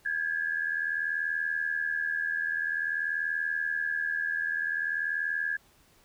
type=tone pair together; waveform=sine; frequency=1620 / 1700.5 Hz; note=G#6 / G#6; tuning=-43 / +40 cents; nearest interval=minor second; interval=83 cents; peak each=-31 / -30 dBFS; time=0.05-5.57 s; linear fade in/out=10 ms; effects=pink hiss -62 dBFS RMS until 6.04 s